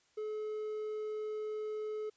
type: tone with hard clipping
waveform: triangle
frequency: 428.5 Hz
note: A4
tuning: 46 cents flat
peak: -37 dBFS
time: 0.17-2.1 s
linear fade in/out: 10 ms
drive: 6 dB
effects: white hiss -71 dBFS RMS until 2.16 s + resampled to 16000 Hz